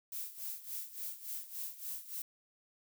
violet noise with tremolo, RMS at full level -40 dBFS, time 0.12-2.22 s, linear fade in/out 2 ms, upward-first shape sine, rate 3.5 Hz, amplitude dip 80%, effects none

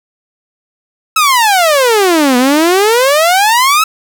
sawtooth exponential two-way sweep, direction down then up, 1318.5 to 241.8 to 1318.5 Hz, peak -3 dBFS, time 1.16-3.84 s, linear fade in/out 5 ms, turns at 2.37 s, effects none

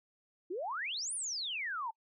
sine exponential two-way sweep, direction up then down, 326.3 to 10040 to 852 Hz, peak -35 dBFS, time 0.5-1.91 s, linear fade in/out 10 ms, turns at 1.14 s, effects noise-tail reverb RT60 0.1 s tail -25 dB re dry

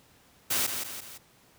white noise with echo, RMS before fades -27 dBFS, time 0.5-0.67 s, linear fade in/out 10 ms, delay 170 ms, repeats 3, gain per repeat -6 dB, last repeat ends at 1.18 s, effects pink hiss -60 dBFS RMS until 1.58 s + high-pass 60 Hz 12 dB/octave

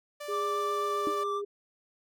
sawtooth tone, 587.3 Hz, D5, in tune, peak -34 dBFS, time 0.2-1.24 s, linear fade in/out 10 ms
sine tone with pitch glide, 410 to 406.9 Hz, G#4 to G#4, -22 to -35 cents, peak -32 dBFS, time 0.28-1.45 s, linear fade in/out 10 ms, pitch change -13 cents, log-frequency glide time 0.85-1.14 s
triangle tone with vibrato, 1174.7 Hz, D6, in tune, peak -29 dBFS, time 0.29-1.42 s, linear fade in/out 50 ms, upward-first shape sine, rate 7.5 Hz, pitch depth 14 cents each way
sine tone with exponential decay, 310.5 Hz, D#4, 3 cents flat, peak -26 dBFS, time 1.07-1.17 s, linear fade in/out 1 ms, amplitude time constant 21 ms
effects none

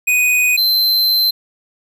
square tone pair in turn, 2489 / 4097 Hz, D#7 / C8, 0 / -37 cents, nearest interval major sixth, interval 863 cents, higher second, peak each -12 dBFS, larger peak neither, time 0.07-0.57 / 0.57-1.31 s, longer second, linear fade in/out 10 ms, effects none

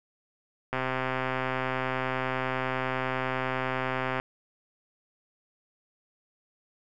click train, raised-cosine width 0.5 ms, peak -14 dBFS, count 452, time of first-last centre 0.73-4.199 s, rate 130 Hz, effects none

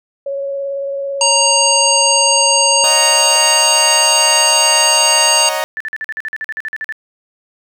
sine tone with vibrato, 554.4 Hz, C#5, in tune, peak -18 dBFS, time 0.26-3.36 s, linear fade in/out 5 ms, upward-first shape triangle, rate 18 Hz, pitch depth 17 cents each way
harmonic tone, 932.3 Hz, A#5, in tune, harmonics 1 / 3 / 5 / 7 / 9, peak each -16 / -16 / -16 / -16 / -16 dBFS, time 1.21-5.49 s, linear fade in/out 2 ms
sawtooth chord, D# minor seventh, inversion third, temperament equal, 554.4 / 622.3 / 740 / 932.3 Hz, C#5 / D#5 / F#5 / A#5, 0 / 0 / 0 / 0 cents, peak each -20 / -16 / -21 / -18 dBFS, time 2.84-5.64 s, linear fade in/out 0 ms
sine tone bursts, 1760 Hz, A6, in tune, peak -19 dBFS, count 15, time 5.77-6.924 s, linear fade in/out 0 ms, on 34 ms, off 46 ms
effects none

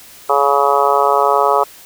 harmonic tone, 140.8 Hz, C#3, 27 cents sharp, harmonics 3 / 4 / 5 / 6 / 7 / 8 / 9, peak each -18 / -18 / -18 / -18 / -18 / -18 / -18 dBFS, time 0.29-1.64 s, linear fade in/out 10 ms, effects white hiss -40 dBFS RMS until 1.85 s

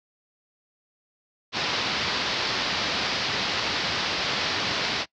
white low-pass noise, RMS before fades -27 dBFS, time 1.52-5.06 s, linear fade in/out 50 ms, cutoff 5100 Hz, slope 48 dB/octave, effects noise-tail reverb RT60 0.1 s tail -23 dB re dry + high-pass 80 Hz 12 dB/octave

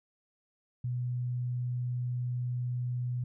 sine tone, 123.47 Hz, B2, in tune, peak -30 dBFS, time 0.84-3.24 s, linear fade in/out 5 ms, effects none

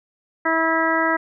harmonic tone, 324.9 Hz, E4, 25 cents flat, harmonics 1 / 2 / 3 / 4 / 5 / 6, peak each -24 / -24 / -24 / -24 / -24 / -24 dBFS, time 0.45-1.17 s, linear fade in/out 10 ms, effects none

